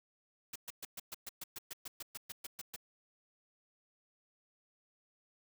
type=noise bursts; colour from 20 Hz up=white; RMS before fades=-44 dBFS; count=16; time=0.53-2.762 s; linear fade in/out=5 ms; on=27 ms; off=120 ms; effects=none